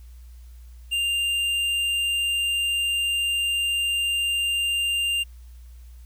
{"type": "tone with tanh clipping", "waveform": "sine", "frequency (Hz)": 2794, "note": "F7", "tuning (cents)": 0, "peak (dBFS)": -23, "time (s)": [0.91, 5.24], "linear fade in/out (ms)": 20, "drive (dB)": 10, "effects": ["added 60 Hz sine -41 dBFS peak until 6.05 s", "white hiss -61 dBFS RMS until 6.05 s"]}